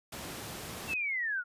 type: noise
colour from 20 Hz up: pink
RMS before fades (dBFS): -41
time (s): 0.12-0.94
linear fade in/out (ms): 5
type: linear sweep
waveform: sine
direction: down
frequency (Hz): 2729 to 1391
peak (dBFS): -30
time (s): 0.87-1.44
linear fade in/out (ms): 50
effects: high-pass 80 Hz 12 dB/octave + resampled to 32000 Hz